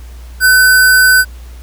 sine tone with sample-and-hold, 1509 Hz, F#6, 34 cents sharp, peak -4 dBFS, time 0.4-1.25 s, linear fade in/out 50 ms, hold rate 6300 Hz, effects added 60 Hz sine -28 dBFS peak until 1.62 s + pink hiss -43 dBFS RMS until 1.62 s

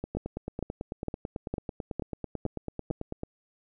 two click trains, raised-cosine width 2 ms, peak -17 / -20 dBFS, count 7 / 30, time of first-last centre 0.17-2.91 / 0.04-3.234 s, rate 2.19 / 9.08 Hz, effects none

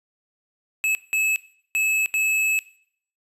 square tone bursts at uneven times, 2595 Hz, E7, 28 cents flat, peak -20 dBFS, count 4, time 0.84-0.95 / 1.13-1.36 / 1.75-2.06 / 2.14-2.59 s, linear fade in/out 0 ms, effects noise-tail reverb RT60 0.6 s tail -18 dB re dry + resampled to 32000 Hz

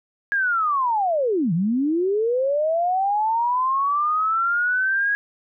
sine linear two-way sweep, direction down then up, 1661.2 to 155.7 to 1661.2 Hz, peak -18 dBFS, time 0.32-5.15 s, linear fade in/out 0 ms, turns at 1.53 s, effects none

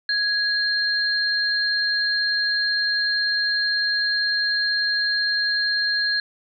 sine tone pair together, 1661.2 / 4194 Hz, G#6 / C8, 0 / +3 cents, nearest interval octave + major third, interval 1603 cents, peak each -22 dBFS, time 0.09-6.2 s, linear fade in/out 2 ms, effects none

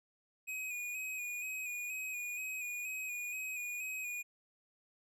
square tone with vibrato, 2489 Hz, D#7, in tune, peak -39 dBFS, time 0.47-4.23 s, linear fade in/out 20 ms, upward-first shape square, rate 2.1 Hz, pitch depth 29 cents each way, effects none

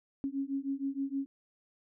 sine beating tone pair, 271.3 / 277.7 Hz, C#4 / C#4, -37 / +3 cents, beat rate 6.4 Hz, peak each -35 / -35 dBFS, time 0.24-1.26 s, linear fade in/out 0 ms, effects none

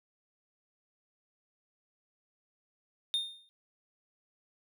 triangle tone with exponential decay, 3651 Hz, A#7, 37 cents flat, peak -24 dBFS, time 3.14-3.49 s, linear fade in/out 0 ms, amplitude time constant 75 ms, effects none

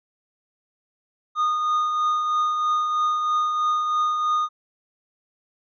triangle tone with tremolo, 1229 Hz, D#6, 22 cents flat, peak -16 dBFS, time 1.35-4.49 s, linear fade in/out 50 ms, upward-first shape triangle, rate 3.1 Hz, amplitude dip 40%, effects resampled to 16000 Hz

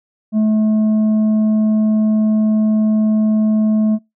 triangle tone with tanh clipping, 215.9 Hz, A3, 33 cents flat, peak -12 dBFS, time 0.32-3.99 s, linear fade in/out 50 ms, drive 9 dB, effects noise-tail reverb RT60 0.2 s tail -26 dB re dry

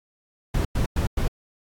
brown noise bursts, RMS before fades -22 dBFS, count 4, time 0.54-1.28 s, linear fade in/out 5 ms, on 110 ms, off 100 ms, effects AAC 64 kbps

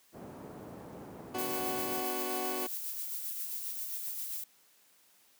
pink low-pass noise, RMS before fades -44 dBFS, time 0.12-2.03 s, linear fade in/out 50 ms, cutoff 770 Hz, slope 12 dB/octave
20% pulse chord, B minor, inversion none, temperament equal with one note detuned, 246.9 / 293.7 / 371.7 Hz, B3 / D4 / F#4, 0 / 0 / +8 cents, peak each -37 / -37 / -31 dBFS, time 1.34-2.67 s, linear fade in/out 10 ms
violet noise with tremolo, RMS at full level -37 dBFS, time 1.38-4.44 s, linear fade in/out 5 ms, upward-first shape sine, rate 7.5 Hz, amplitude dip 35%
effects white hiss -65 dBFS RMS until 5.39 s + high-pass 150 Hz 12 dB/octave

